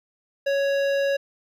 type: tone with hard clipping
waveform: sine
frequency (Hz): 556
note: C#5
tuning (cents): +5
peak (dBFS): -22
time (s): 0.46-1.17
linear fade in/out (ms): 10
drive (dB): 14
effects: none